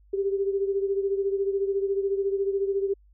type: beating tone pair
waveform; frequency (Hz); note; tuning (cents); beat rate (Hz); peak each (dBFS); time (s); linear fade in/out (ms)
sine; 392 / 406; G4 / G#4; 0 / -39; 14; -24 / -30; 0.13-2.94; 10
effects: added 50 Hz sine -54 dBFS peak until 3.13 s